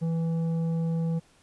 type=tone with tanh clipping; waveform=sine; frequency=164.81 Hz; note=E3; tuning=in tune; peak=-26 dBFS; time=0.01-1.2 s; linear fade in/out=20 ms; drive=8 dB; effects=pink hiss -61 dBFS RMS until 1.42 s + resampled to 24000 Hz